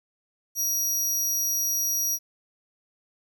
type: tone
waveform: sawtooth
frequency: 5750 Hz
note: F8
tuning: 50 cents sharp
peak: -21 dBFS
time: 0.55-2.19 s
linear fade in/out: 50 ms
effects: 10-bit